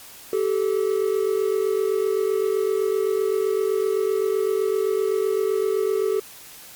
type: tone pair together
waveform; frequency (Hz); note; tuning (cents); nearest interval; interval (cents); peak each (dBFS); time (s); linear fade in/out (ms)
triangle; 386.9 / 434.7; G4 / A4; -23 / -21; major second; 202; -20; 0.33-6.2; 2
effects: white hiss -43 dBFS RMS until 6.75 s + MP3 96 kbps